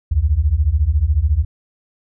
sine beating tone pair, 67 / 81 Hz, C2 / E2, +42 / -30 cents, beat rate 14 Hz, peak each -16 / -15 dBFS, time 0.11-1.45 s, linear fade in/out 10 ms, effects none

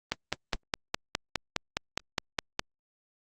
click train, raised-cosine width 0.2 ms, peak -9 dBFS, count 13, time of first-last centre 0.12-2.594 s, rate 4.85 Hz, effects Opus 24 kbps

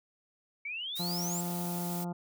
sine exponential sweep, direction up, 2224 to 7710 Hz, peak -35 dBFS, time 0.65-1.41 s, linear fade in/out 5 ms
blue noise, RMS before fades -41 dBFS, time 0.95-2.05 s, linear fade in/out 20 ms
harmonic tone, 174.61 Hz, F3, in tune, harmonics 1 / 2 / 3 / 4 / 5 / 6 / 7 / 8, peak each -34 / -43 / -49 / -44 / -45 / -57 / -56 / -58 dBFS, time 0.99-2.13 s, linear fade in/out 10 ms
effects none

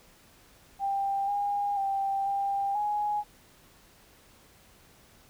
sine tone with pitch steps, 791 / 812 / 786 / 795 / 833 Hz, G5 / G#5 / G5 / G5 / G#5, +15 / -39 / +4 / +24 / +5 cents, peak -26 dBFS, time 0.79-3.24 s, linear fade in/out 50 ms, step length 490 ms, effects pink hiss -58 dBFS RMS until 5.29 s

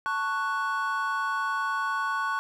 triangle chord, F# minor, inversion first, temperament just, 888 / 1110 / 1480 Hz, A5 / C#6 / F#6, +16 / +2 / 0 cents, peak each -32 / -27 / -28 dBFS, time 0.06-2.39 s, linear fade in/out 0 ms, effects none

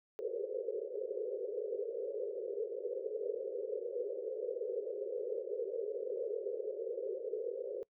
white band-pass noise, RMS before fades -39 dBFS, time 0.19-7.83 s, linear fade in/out 0 ms, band 390 to 530 Hz, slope 96 dB/octave, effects noise-tail reverb RT60 0.1 s tail -24 dB re dry

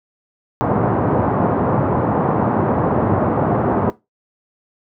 pink band-pass noise, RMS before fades -17 dBFS, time 0.61-3.9 s, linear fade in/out 0 ms, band 100 to 1100 Hz, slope 24 dB/octave, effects noise-tail reverb RT60 0.2 s tail -17 dB re dry

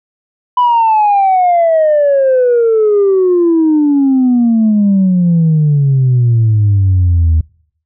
sine exponential sweep, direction down, 999 to 78.1 Hz, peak -5 dBFS, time 0.57-7.41 s, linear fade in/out 5 ms, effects noise-tail reverb RT60 0.6 s tail -25 dB re dry + tanh soft clip ceiling -4 dBFS

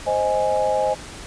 sine chord, Ab major, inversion first, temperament equal, 523.3 / 622.3 / 830.6 Hz, C5 / Eb5 / Ab5, 0 / 0 / 0 cents, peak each -22 dBFS, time 0.06-0.95 s, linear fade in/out 20 ms, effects pink hiss -37 dBFS RMS until 1.26 s + resampled to 22050 Hz

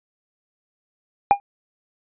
triangle tone with exponential decay, 806 Hz, G5, 48 cents sharp, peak -4 dBFS, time 1.31-1.4 s, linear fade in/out 0 ms, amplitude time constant 18 ms, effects resampled to 8000 Hz

